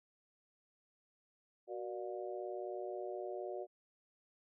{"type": "harmonic tone with a mistuned harmonic", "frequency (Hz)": 118.9, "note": "A#2", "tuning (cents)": 35, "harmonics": [3, 4, 5, 6], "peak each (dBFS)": [-43, -48, -45, -48], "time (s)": [1.67, 3.67], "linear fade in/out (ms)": 50, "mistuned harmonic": 3, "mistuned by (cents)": 71, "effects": []}